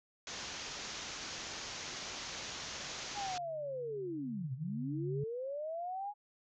white low-pass noise, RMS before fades -44 dBFS, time 0.27-3.38 s, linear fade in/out 2 ms, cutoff 6900 Hz, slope 96 dB/octave
sine tone with exponential growth, 141.5 Hz, C#3, 36 cents sharp, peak -34 dBFS, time 2.11-5.24 s, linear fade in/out 5 ms, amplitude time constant 680 ms
sine linear two-way sweep, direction down then up, 837 to 120.4 to 837 Hz, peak -37 dBFS, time 3.14-6.14 s, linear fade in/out 50 ms, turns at 4.53 s
effects none

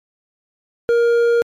triangle tone with hard clipping, 470 Hz, A#4, 14 cents sharp, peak -13 dBFS, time 0.89-1.42 s, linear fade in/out 0 ms, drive 9 dB, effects MP3 64 kbps

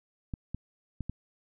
clicks, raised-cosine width 5 ms, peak -22 dBFS, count 4, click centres 0.338 / 0.546 / 1.007 / 1.096 s, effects none

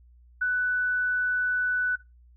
sine tone, 1490 Hz, F#6, 12 cents sharp, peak -22 dBFS, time 0.41-1.96 s, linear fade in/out 10 ms, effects noise-tail reverb RT60 0.2 s tail -17 dB re dry + added 60 Hz sine -52 dBFS peak until 2.36 s

